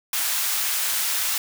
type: high-pass noise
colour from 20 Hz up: white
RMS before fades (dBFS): -24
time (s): 0.13-1.38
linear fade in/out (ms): 2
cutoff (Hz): 970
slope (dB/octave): 12
effects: none